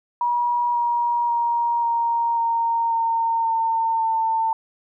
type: tone with pitch steps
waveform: sine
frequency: 961 / 951.6 / 942.3 / 933.1 / 924 / 915 / 906 / 897.2 Hz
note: B5 / A#5 / A#5 / A#5 / A#5 / A#5 / A#5 / A5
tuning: -48 / +35 / +18 / +1 / -16 / -32 / -50 / +34 cents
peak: -18 dBFS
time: 0.21-4.53 s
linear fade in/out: 2 ms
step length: 540 ms
effects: none